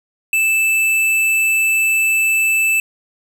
sine tone with hard clipping, 2637 Hz, E7, in tune, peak -14 dBFS, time 0.33-2.8 s, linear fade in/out 2 ms, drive 13 dB, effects none

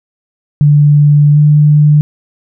sine tone with pitch glide, 146.83 to 149.14 Hz, D3 to D3, 0 to +27 cents, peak -3 dBFS, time 0.61-2.01 s, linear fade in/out 0 ms, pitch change +27 cents, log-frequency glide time 1.33-1.38 s, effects none

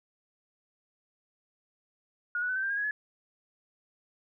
sine tone with pitch steps, 1438 / 1473.3 / 1509.5 / 1546.6 / 1584.5 / 1623.5 / 1663.3 / 1704.2 Hz, F#6 / F#6 / F#6 / G6 / G6 / G#6 / G#6 / G#6, -50 / -8 / +34 / -24 / +18 / -40 / +2 / +44 cents, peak -28 dBFS, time 2.35-2.91 s, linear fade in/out 2 ms, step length 70 ms, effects none

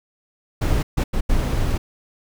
brown noise bursts at uneven times, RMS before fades -19 dBFS, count 4, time 0.61-0.83 / 0.97-1.04 / 1.13-1.21 / 1.29-1.78 s, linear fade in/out 10 ms, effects none

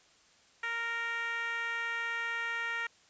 10% pulse tone with band-pass filter, 464.2 Hz, A#4, 7 cents flat, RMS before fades -35 dBFS, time 0.63-2.87 s, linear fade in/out 5 ms, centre 1800 Hz, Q 2.4, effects white hiss -63 dBFS RMS until 3.09 s + resampled to 16000 Hz

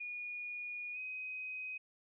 sine tone with pitch glide, 2446 to 2516 Hz, D#7 to D#7, -30 to +19 cents, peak -40 dBFS, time 0-1.78 s, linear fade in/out 10 ms, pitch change +49 cents, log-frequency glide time 0.93-0.98 s, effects none

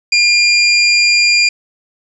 25% pulse tone, 2400 Hz, D7, 37 cents sharp, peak -4 dBFS, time 0.12-1.49 s, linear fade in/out 5 ms, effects resampled to 24000 Hz + 7-bit

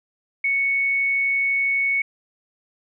sine tone, 2217 Hz, C#7, in tune, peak -18 dBFS, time 0.44-2.02 s, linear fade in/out 5 ms, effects none

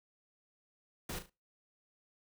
pink noise with echo, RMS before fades -41 dBFS, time 1.09-1.19 s, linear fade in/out 5 ms, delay 36 ms, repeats 3, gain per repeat -9 dB, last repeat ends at 1.298 s, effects noise-tail reverb RT60 0.3 s tail -25 dB re dry

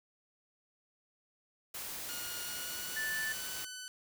white noise, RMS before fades -42 dBFS, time 1.74-3.65 s, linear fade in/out 5 ms
10% pulse tone with pitch glide, 1436 to 1503 Hz, F6 to F#6, +48 to +27 cents, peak -34 dBFS, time 2.09-3.88 s, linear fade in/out 0 ms, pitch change +79 cents, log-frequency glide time 2.41-3.36 s
sine tone, 1760 Hz, A6, in tune, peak -34 dBFS, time 2.96-3.33 s, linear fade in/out 10 ms
effects none

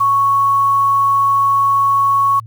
sine tone with quantisation, 1108.7 Hz, C#6, in tune, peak -10 dBFS, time 0-2.4 s, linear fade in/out 10 ms, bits 6, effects added 112 Hz sine -32 dBFS peak until 2.46 s

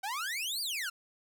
sawtooth exponential two-way sweep, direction up then down, 740 to 4860 to 1320 Hz, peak -30 dBFS, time 0.03-0.9 s, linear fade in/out 10 ms, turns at 0.61 s, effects none

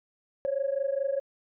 sine tone pair together, 538 / 562.7 Hz, C5 / C#5, +48 / +26 cents, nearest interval minor second, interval 78 cents, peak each -28 dBFS, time 0.45-1.2 s, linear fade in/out 0 ms, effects tanh soft clip ceiling -20 dBFS

